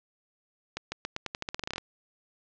accelerating click train, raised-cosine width 0.2 ms, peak -15 dBFS, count 16, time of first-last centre 0.77-1.781 s, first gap 150 ms, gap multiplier 0.87, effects low-pass 6000 Hz 12 dB/octave

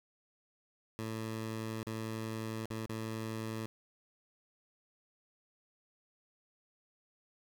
15% pulse tone with dropouts, 111.1 Hz, A2, 17 cents sharp, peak -31 dBFS, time 0.99-3.66 s, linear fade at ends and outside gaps 0 ms, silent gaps 1.83-1.868 / 2.656-2.703 / 2.861-2.895 s, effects none

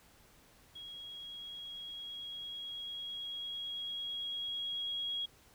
sine tone with level ramp, 3303 Hz, G#7, 10 cents flat, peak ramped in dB -45 to -34 dBFS, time 0.75-5.26 s, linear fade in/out 10 ms, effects pink hiss -63 dBFS RMS until 5.54 s

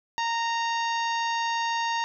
harmonic tone, 926 Hz, A#5, 12 cents flat, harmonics 1 / 2 / 3 / 4 / 5 / 6 / 7, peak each -26 / -32 / -36 / -38 / -40 / -42 / -43 dBFS, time 0.18-2.04 s, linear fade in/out 0 ms, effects none

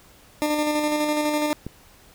20% pulse tone with tremolo, 300.1 Hz, D4, 38 cents sharp, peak -15 dBFS, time 0.42-1.53 s, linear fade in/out 0 ms, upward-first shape square, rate 12 Hz, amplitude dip 30%
click, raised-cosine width 3 ms, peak -18 dBFS, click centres 1.666 s
effects pink hiss -52 dBFS RMS until 2.14 s

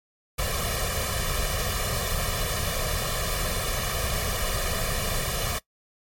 pink noise with comb filter, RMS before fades -27 dBFS, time 0.38-5.59 s, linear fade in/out 10 ms, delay 1.7 ms, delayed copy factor +0.9, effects noise-tail reverb RT60 0.1 s tail -20 dB re dry + MP3 64 kbps

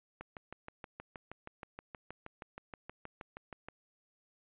click train, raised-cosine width 0.5 ms, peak -29 dBFS, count 23, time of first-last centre 0.21-3.686 s, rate 6.33 Hz, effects resampled to 8000 Hz

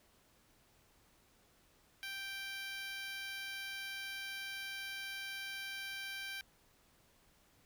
10% pulse tone with high-pass filter, 784 Hz, G5, in tune, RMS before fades -44 dBFS, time 2.03-6.41 s, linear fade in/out 0 ms, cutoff 1700 Hz, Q 1.8, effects pink hiss -69 dBFS RMS until 7.65 s

